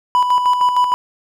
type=tone with tremolo; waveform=triangle; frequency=990 Hz; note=B5; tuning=4 cents sharp; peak=-8 dBFS; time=0.15-0.94 s; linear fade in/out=0 ms; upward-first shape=square; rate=6.5 Hz; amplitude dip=50%; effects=none